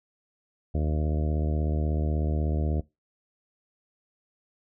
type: harmonic tone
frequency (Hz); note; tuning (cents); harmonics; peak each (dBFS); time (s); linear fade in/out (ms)
76.4; D#2; -31; 1 / 2 / 3 / 4 / 5 / 6 / 7 / 8 / 9; -25 / -31 / -35 / -37 / -39 / -41 / -42 / -43 / -44; 0.74-2.81; 10
effects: noise-tail reverb RT60 0.2 s tail -19 dB re dry